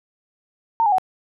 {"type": "tone with pitch steps", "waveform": "sine", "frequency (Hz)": [911, 825.8, 748.6], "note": ["A#5", "G#5", "F#5"], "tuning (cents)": [-40, -10, 20], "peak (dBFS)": -14, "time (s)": [0.8, 0.983], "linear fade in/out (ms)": 0, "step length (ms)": 61, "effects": []}